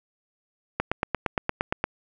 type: click train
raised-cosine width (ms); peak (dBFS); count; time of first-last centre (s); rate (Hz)
0.5; -8; 10; 0.8-1.84; 8.65
effects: none